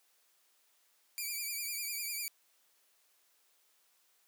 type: tone with vibrato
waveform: 5% pulse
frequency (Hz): 2349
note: D7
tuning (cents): 0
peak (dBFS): -27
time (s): 1.18-2.28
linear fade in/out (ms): 0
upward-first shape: triangle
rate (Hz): 10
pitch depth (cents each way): 78
effects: white hiss -71 dBFS RMS until 4.27 s + high-pass 400 Hz 12 dB/octave